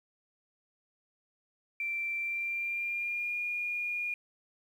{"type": "tone with pitch glide", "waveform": "sine", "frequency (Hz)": [2349, 2429], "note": ["D7", "D#7"], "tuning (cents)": [0, -42], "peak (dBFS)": -31, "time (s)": [1.8, 4.14], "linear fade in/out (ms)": 2, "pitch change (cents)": 58, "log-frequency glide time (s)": [2.18, 3.4], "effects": ["10-bit"]}